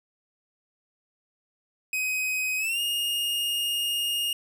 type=tone with pitch glide; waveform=45% pulse; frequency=2519 to 2844 Hz; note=D#7 to F7; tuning=+21 to +31 cents; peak=-25 dBFS; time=1.93-4.33 s; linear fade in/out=2 ms; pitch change=+210 cents; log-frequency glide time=2.58-2.8 s; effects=none